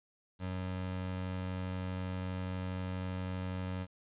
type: tone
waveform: 25% pulse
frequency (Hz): 92.4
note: F#2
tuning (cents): -2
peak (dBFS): -32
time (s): 0.39-3.87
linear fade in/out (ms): 50
effects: resampled to 8000 Hz + 11-bit